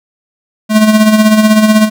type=tone with tremolo; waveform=square; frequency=215.5 Hz; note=A3; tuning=36 cents flat; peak=-3 dBFS; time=0.69-1.9 s; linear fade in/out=50 ms; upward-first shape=sine; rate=16 Hz; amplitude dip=55%; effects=none